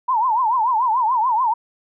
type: tone with vibrato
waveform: sine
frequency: 948 Hz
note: A#5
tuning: 29 cents sharp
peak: -15 dBFS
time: 0.08-1.54 s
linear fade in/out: 10 ms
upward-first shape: triangle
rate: 6.9 Hz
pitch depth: 210 cents each way
effects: none